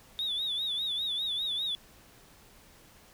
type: tone with vibrato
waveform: triangle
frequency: 3612 Hz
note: A7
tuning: 45 cents sharp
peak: -27 dBFS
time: 0.19-1.75 s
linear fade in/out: 0 ms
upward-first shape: sine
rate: 5 Hz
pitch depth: 99 cents each way
effects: tanh soft clip ceiling -26 dBFS + pink hiss -57 dBFS RMS until 3.13 s